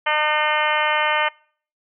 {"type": "harmonic tone", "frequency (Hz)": 303.4, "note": "D#4", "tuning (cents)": -44, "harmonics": [2, 3, 4, 5, 6, 7, 8, 9, 10], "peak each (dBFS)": [-26, -22, -25, -27, -25, -25, -29, -32, -28], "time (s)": [0.06, 1.29], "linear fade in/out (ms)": 10, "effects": ["noise-tail reverb RT60 0.5 s tail -25 dB re dry"]}